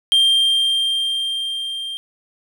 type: tone with level ramp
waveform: triangle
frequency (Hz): 3181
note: G7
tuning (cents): +25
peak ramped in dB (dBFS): -9 to -24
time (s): 0.12-1.97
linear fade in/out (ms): 0
effects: none